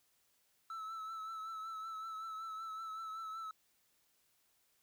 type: tone with vibrato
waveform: triangle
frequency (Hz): 1312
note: E6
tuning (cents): -9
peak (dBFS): -40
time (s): 0.7-3.51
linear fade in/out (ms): 2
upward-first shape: triangle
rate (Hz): 5.3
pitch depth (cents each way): 39
effects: white hiss -75 dBFS RMS until 4.82 s